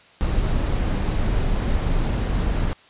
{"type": "noise", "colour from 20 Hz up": "brown", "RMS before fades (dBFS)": -21, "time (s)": [0.21, 2.73], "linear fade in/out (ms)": 0, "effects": ["white hiss -51 dBFS RMS until 2.89 s", "resampled to 8000 Hz"]}